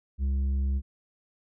sine tone with tanh clipping, 67.6 Hz, C#2, 43 cents flat, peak -25 dBFS, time 0.18-0.82 s, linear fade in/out 50 ms, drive 6 dB, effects none

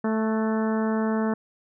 harmonic tone with a mistuned harmonic, 220 Hz, A3, in tune, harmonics 1 / 2 / 3 / 4 / 5 / 6 / 7 / 8, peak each -23 / -29 / -33 / -35 / -37 / -39 / -40 / -41 dBFS, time 0.04-1.34 s, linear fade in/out 5 ms, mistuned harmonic 7, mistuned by -31 cents, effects none

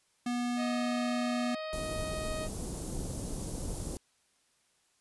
square tone, 243 Hz, B3, 28 cents flat, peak -31 dBFS, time 0.26-1.55 s, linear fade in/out 5 ms
harmonic tone, 626 Hz, D#5, 10 cents sharp, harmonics 1 / 2 / 3 / 4 / 5 / 6 / 7 / 8, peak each -37 / -44 / -48 / -49 / -53 / -51 / -51 / -56 dBFS, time 0.56-2.49 s, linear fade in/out 50 ms
pink band-stop noise, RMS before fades -37 dBFS, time 1.73-3.97 s, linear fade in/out 0 ms, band 490 to 8400 Hz, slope 12 dB/octave
effects white hiss -71 dBFS RMS until 5 s + resampled to 24000 Hz

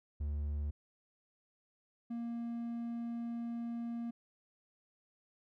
triangle tone pair in turn, 73.42 / 234.2 Hz, D2 / A#3, 0 / +8 cents, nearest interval octave + minor sixth, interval 2008 cents, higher second, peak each -32 / -35 dBFS, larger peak first, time 0.2-0.71 / 2.1-4.11 s, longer second, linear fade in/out 10 ms, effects none

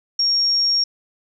sine tone, 5560 Hz, F8, 9 cents flat, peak -15 dBFS, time 0.19-0.84 s, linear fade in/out 5 ms, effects none

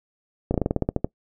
slowing click train, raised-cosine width 2 ms, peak -8 dBFS, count 11, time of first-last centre 0.51-1.045 s, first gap 32 ms, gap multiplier 1.11, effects noise-tail reverb RT60 0.1 s tail -23 dB re dry

